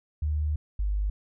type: tone pair in turn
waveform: sine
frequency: 75.6 / 50.46 Hz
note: D#2 / G#1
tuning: -49 / -49 cents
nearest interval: perfect fifth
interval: 700 cents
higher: first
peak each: -24 dBFS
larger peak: neither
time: 0.22-0.56 / 0.79-1.1 s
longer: first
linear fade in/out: 5 ms
effects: none

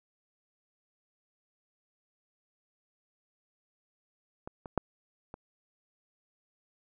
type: clicks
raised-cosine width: 1 ms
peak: -26 / -27 / -12 / -28 dBFS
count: 4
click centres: 4.475 / 4.658 / 4.777 / 5.341 s
effects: none

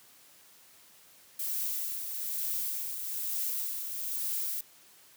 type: noise with tremolo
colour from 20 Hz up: violet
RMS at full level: -32 dBFS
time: 1.39-4.61 s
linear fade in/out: 5 ms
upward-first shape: triangle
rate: 1.1 Hz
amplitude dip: 50%
effects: white hiss -58 dBFS RMS until 5.16 s + high-pass 80 Hz 12 dB/octave

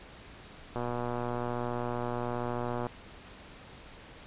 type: click train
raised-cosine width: 1 ms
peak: -20 dBFS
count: 256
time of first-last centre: 0.76-2.867 s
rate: 121 Hz
effects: pink hiss -50 dBFS RMS until 4.26 s + resampled to 8000 Hz

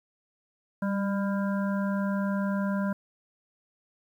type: harmonic tone with a mistuned harmonic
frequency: 200 Hz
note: G3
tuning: 35 cents sharp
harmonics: 1 / 3 / 5 / 7 / 8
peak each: -26 / -35 / -38 / -40 / -42 dBFS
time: 0.82-2.93 s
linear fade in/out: 5 ms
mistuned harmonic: 1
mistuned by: -30 cents
effects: 10-bit

